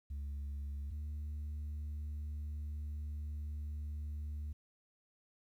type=tone pair in turn; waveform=sine; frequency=71 / 74.66 Hz; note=C#2 / D2; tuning=+42 / +29 cents; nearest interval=minor second; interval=87 cents; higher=second; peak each=-36 / -36 dBFS; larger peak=neither; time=0.1-0.91 / 0.91-4.53 s; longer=second; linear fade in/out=10 ms; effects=tanh soft clip ceiling -38 dBFS + 12-bit